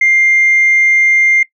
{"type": "tone", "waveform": "sine", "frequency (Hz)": 2100, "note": "C7", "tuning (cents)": 6, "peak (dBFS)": -6, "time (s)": [0.01, 1.43], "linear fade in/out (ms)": 5, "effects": ["noise-tail reverb RT60 0.1 s tail -19 dB re dry", "tanh soft clip ceiling -3 dBFS"]}